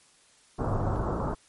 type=low-pass noise; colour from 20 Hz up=pink; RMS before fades=-29 dBFS; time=0.58-1.35 s; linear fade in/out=20 ms; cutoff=1300 Hz; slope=48 dB/octave
type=tone; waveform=triangle; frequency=103.83 Hz; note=G#2; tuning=in tune; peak=-27 dBFS; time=0.67-0.96 s; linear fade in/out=0 ms
effects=white hiss -60 dBFS RMS until 1.48 s + MP3 48 kbps